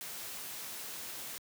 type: noise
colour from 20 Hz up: white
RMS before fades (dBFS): -43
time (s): 0.01-1.38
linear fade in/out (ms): 0
effects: high-pass 100 Hz 12 dB/octave